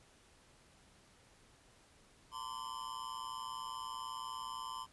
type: tone with amplitude modulation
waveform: square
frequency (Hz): 1028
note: C6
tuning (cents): -31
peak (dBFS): -38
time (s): 2.31-4.87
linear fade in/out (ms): 50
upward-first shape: sine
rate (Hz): 120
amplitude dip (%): 100
effects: pink hiss -65 dBFS RMS until 4.92 s + resampled to 24000 Hz